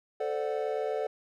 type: chord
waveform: triangle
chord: D dominant seventh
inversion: second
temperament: equal with one note detuned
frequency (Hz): 440 / 519 / 587.3 / 740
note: A4 / C5 / D5 / F#5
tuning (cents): 0 / -14 / 0 / 0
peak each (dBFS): -30 / -34 / -33 / -35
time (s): 0.2-1.07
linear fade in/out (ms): 5
effects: none